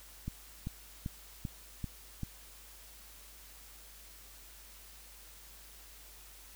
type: click train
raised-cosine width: 5 ms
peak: -24 dBFS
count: 6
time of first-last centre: 0.28-2.233 s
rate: 2.56 Hz
effects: added 50 Hz sine -57 dBFS peak until 6.55 s + white hiss -55 dBFS RMS until 6.55 s